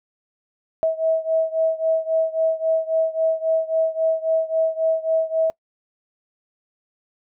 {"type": "beating tone pair", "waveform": "sine", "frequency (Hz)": [644, 647.7], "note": ["E5", "E5"], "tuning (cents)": [-41, -31], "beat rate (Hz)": 3.7, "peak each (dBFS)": [-20, -22], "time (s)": [0.83, 5.5], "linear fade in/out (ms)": 0, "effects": ["noise-tail reverb RT60 0.1 s tail -24 dB re dry"]}